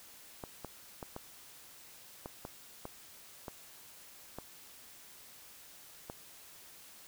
clicks, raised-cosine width 1 ms, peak -27 dBFS, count 10, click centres 0.438 / 0.647 / 1.028 / 1.164 / 2.259 / 2.451 / 2.854 / 3.482 / 4.386 / 6.099 s, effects white hiss -55 dBFS RMS until 7.07 s

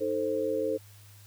sine chord, A diminished, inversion second, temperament equal with one note detuned, 311.1 / 440 / 525.4 Hz, Eb4 / A4 / C5, 0 / 0 / +7 cents, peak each -34 / -30 / -30 dBFS, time 0-0.78 s, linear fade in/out 20 ms, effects added 102 Hz sine -51 dBFS peak until 1.26 s + white hiss -57 dBFS RMS until 1.26 s

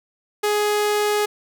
sawtooth tone, 417.5 Hz, G#4, 9 cents sharp, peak -14 dBFS, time 0.43-1.26 s, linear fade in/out 10 ms, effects none

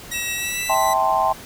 10% pulse tone with pitch glide, 1906 to 1981.2 Hz, A#6 to B6, +38 to +5 cents, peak -16 dBFS, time 0.11-0.94 s, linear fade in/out 10 ms, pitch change +67 cents, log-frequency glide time 0.34-0.64 s
triangle tone with tremolo, 2656 Hz, E7, 12 cents sharp, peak -24 dBFS, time 0.13-0.75 s, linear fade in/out 20 ms, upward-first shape sine, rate 6.9 Hz, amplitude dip 35%
sine chord, A minor seventh, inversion second, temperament equal with one note detuned, 647.9 / 784 / 880 / 1046.5 Hz, E5 / G5 / A5 / C6, -30 / 0 / 0 / 0 cents, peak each -23 / -20 / -22 / -21 dBFS, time 0.69-1.33 s, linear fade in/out 10 ms
effects pink hiss -39 dBFS RMS until 1.45 s

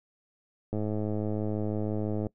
click train, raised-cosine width 2 ms, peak -19 dBFS, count 164, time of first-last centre 0.73-2.268 s, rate 106 Hz, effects noise-tail reverb RT60 0.1 s tail -21 dB re dry

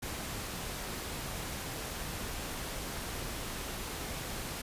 pink noise, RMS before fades -39 dBFS, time 0.02-4.62 s, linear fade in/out 10 ms, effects resampled to 32000 Hz

